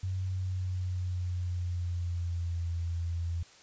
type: tone with pitch glide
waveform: sine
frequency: 93.6 to 84.85 Hz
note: F#2 to F2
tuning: +20 to -49 cents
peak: -30 dBFS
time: 0.03-3.43 s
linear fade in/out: 5 ms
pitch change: -169 cents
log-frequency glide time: 0.28-2.7 s
effects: white hiss -56 dBFS RMS until 3.62 s + resampled to 16000 Hz